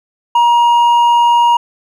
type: tone with hard clipping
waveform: sine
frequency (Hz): 949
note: A#5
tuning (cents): +31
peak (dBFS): -8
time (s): 0.35-1.57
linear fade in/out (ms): 5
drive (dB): 4
effects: none